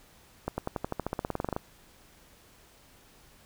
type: accelerating click train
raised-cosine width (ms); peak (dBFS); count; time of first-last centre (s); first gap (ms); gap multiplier
1; -16; 18; 0.48-1.565; 100; 0.94
effects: pink hiss -58 dBFS RMS until 3.45 s